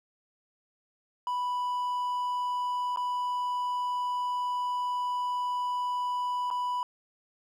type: tone with dropouts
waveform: triangle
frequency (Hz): 987.8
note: B5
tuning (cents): 0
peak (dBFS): -26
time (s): 1.27-6.83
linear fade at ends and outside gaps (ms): 1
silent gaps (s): 2.961-2.972 / 6.503-6.511
effects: none